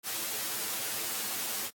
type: noise with comb filter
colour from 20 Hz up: white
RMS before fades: -34 dBFS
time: 0.03-1.71 s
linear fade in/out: 50 ms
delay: 9.1 ms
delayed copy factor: +0.8
effects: high-pass 150 Hz 12 dB/octave + AAC 64 kbps